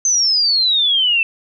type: exponential sweep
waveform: sine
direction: down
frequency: 6272 to 2637 Hz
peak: -12 dBFS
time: 0.05-1.23 s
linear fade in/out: 2 ms
effects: none